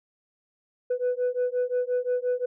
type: beating tone pair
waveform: sine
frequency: 493.3 / 499 Hz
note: B4 / B4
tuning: -2 / +18 cents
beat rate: 5.7 Hz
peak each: -25 dBFS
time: 0.9-2.46 s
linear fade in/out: 10 ms
effects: tanh soft clip ceiling -20 dBFS